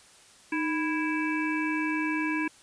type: harmonic tone with a mistuned harmonic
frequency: 329.6 Hz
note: E4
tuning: in tune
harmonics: 1 / 3 / 5 / 7 / 8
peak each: -28 / -35 / -34 / -34 / -38 dBFS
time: 0.52-2.48 s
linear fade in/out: 5 ms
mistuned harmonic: 1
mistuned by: -110 cents
effects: white hiss -55 dBFS RMS until 2.62 s + resampled to 22050 Hz